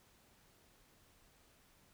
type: silence
effects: pink hiss -68 dBFS RMS until 1.93 s